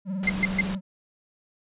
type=tone with vibrato; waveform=triangle; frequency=189.7 Hz; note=F#3; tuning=43 cents sharp; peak=-25 dBFS; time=0.05-0.81 s; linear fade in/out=50 ms; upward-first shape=sine; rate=20 Hz; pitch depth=100 cents each way
type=noise; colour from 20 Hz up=pink; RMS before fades=-35 dBFS; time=0.23-0.75 s; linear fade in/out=2 ms
type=tone bursts; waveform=sine; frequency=2093 Hz; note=C7; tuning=in tune; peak=-18 dBFS; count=3; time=0.27-0.611 s; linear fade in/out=5 ms; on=27 ms; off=130 ms
effects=resampled to 8000 Hz